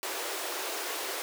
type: high-pass noise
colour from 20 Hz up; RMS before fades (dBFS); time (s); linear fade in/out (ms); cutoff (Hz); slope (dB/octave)
pink; -35; 0.03-1.22; 0; 340; 48
effects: none